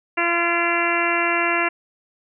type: harmonic tone with a mistuned harmonic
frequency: 342.5 Hz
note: F4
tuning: 34 cents flat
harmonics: 1 / 2 / 3 / 4 / 5 / 6 / 7 / 8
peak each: -26 / -26 / -26 / -26 / -26 / -26 / -26 / -26 dBFS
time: 0.17-1.69 s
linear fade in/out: 10 ms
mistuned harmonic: 7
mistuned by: -33 cents
effects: none